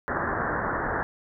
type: low-pass noise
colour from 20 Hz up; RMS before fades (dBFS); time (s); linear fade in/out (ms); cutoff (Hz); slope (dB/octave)
white; -28; 0.08-1.03; 0; 1800; 96
effects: none